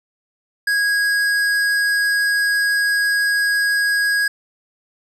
triangle tone with hard clipping, 1649 Hz, G#6, 13 cents flat, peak -17 dBFS, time 0.67-4.28 s, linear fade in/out 5 ms, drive 16 dB, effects none

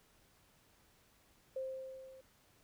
sine tone with level ramp, 526 Hz, C5, 9 cents sharp, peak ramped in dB -36 to -54 dBFS, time 1.56-2.21 s, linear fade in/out 5 ms, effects pink hiss -69 dBFS RMS until 2.63 s

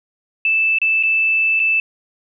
sine tone with dropouts, 2637 Hz, E7, in tune, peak -13 dBFS, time 0.45-1.8 s, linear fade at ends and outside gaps 2 ms, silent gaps 0.786-0.816 / 1.028-1.034 / 1.595-1.599 s, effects none

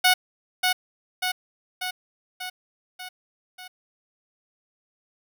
10% pulse tone with echo, 735 Hz, F#5, 12 cents flat, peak -7 dBFS, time 0.04-0.14 s, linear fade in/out 10 ms, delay 590 ms, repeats 6, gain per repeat -4 dB, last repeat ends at 3.68 s, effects none

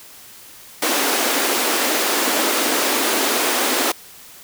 pink high-pass noise, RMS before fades -19 dBFS, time 0.82-3.92 s, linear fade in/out 5 ms, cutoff 250 Hz, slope 48 dB/octave, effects white hiss -42 dBFS RMS until 4.43 s

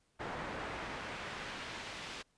brown noise with band-pass filter sweep, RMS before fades -43 dBFS, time 0.19-2.23 s, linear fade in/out 20 ms, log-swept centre 1200 to 3600 Hz, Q 0.79, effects pink hiss -75 dBFS RMS until 2.37 s + resampled to 22050 Hz

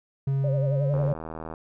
triangle tone with pitch glide, 136.6 to 142.73 Hz, C#3 to D3, -25 to -49 cents, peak -20 dBFS, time 0.27-1.13 s, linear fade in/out 5 ms, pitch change +76 cents, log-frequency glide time 0.69-0.91 s
sine tone with vibrato, 559 Hz, C#5, 14 cents sharp, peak -28 dBFS, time 0.44-1.14 s, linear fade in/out 2 ms, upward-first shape sine, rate 11 Hz, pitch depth 110 cents each way
click train, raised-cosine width 1 ms, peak -22 dBFS, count 49, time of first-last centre 0.94-1.539 s, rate 80.2 Hz
effects none

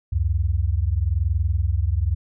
sine tone pair together, 69.48 / 90.4 Hz, C#2 / F#2, +5 / -40 cents, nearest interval perfect fourth, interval 455 cents, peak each -21 dBFS, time 0.12-2.15 s, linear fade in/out 10 ms, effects none

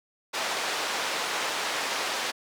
pink band-pass noise, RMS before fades -30 dBFS, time 0.33-2.32 s, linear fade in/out 20 ms, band 620 to 6100 Hz, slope 12 dB/octave, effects none

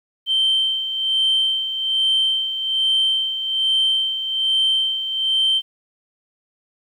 sine tone with tremolo, 3119 Hz, G7, 9 cents flat, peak -13 dBFS, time 0.26-5.62 s, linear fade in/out 50 ms, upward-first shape sine, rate 1.2 Hz, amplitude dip 65%, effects tanh soft clip ceiling -11 dBFS + 9-bit

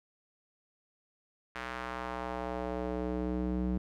square tone with band-pass filter sweep, 61.9 Hz, B1, 5 cents sharp, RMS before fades -35 dBFS, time 1.55-3.78 s, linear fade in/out 5 ms, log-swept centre 1700 to 210 Hz, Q 1.3, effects none

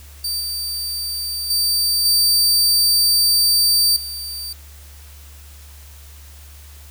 sawtooth tone with level steps, 4640 Hz, D8, 22 cents flat, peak -18 / -20 / -13 / -10 / -24 dBFS, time 0.24-4.53 s, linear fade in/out 5 ms, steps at 0.4 / 1.5 / 2.05 / 3.96 s, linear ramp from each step 5 ms, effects added 72 Hz sine -39 dBFS peak until 6.9 s + white hiss -46 dBFS RMS until 6.9 s

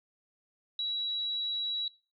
sine tone, 3897 Hz, B7, 24 cents flat, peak -30 dBFS, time 0.79-1.88 s, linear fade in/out 2 ms, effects noise-tail reverb RT60 0.4 s tail -23 dB re dry

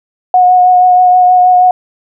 sine tone with vibrato, 728 Hz, F#5, 28 cents flat, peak -3 dBFS, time 0.34-1.71 s, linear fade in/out 2 ms, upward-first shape triangle, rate 6.3 Hz, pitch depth 19 cents each way, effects none

